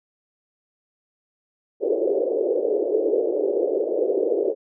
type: band-pass noise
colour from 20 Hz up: pink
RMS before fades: -22 dBFS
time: 1.8-4.55 s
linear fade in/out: 50 ms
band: 370 to 530 Hz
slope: 48 dB/octave
effects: none